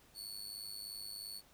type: tone with amplitude modulation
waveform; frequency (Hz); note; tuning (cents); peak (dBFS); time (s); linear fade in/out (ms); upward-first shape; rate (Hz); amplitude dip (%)
sawtooth; 4435; C#8; 0; -38; 0.14-1.42; 50; sine; 103; 75
effects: pink hiss -65 dBFS RMS until 1.53 s